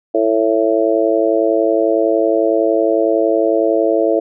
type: harmonic tone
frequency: 110.9 Hz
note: A2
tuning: 14 cents sharp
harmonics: 3 / 4 / 5 / 6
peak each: -17 / -17 / -17 / -17 dBFS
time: 0.14-4.2 s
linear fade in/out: 10 ms
effects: none